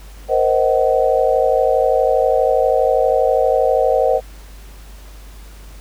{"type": "chord", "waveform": "sine", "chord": "C half-diminished seventh", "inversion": "third", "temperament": "just", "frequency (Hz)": [470.9, 523.3, 627.9, 753.5], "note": ["Bb4", "C5", "Eb5", "Gb5"], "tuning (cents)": [18, 0, 16, 31], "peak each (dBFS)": [-18, -16, -18, -19], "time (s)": [0.28, 4.21], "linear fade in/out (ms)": 50, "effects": ["added 50 Hz sine -35 dBFS peak until 5.8 s", "pink hiss -45 dBFS RMS until 5.8 s"]}